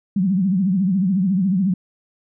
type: tone with vibrato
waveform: sine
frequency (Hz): 189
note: F#3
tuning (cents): +37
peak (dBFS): -15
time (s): 0.16-1.74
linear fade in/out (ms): 5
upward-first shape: triangle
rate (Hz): 14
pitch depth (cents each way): 170
effects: none